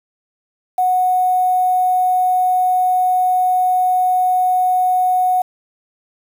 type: tone with quantisation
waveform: sine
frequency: 735 Hz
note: F#5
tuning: 12 cents flat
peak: -12 dBFS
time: 0.78-5.42 s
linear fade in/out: 5 ms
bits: 6
effects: none